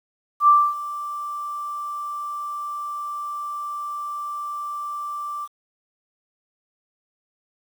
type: tone with ADSR envelope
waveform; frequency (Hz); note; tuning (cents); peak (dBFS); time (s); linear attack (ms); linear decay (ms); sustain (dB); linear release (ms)
sine; 1174.7; D6; 0; -9; 0.4-5.48; 78; 260; -18; 43
effects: 8-bit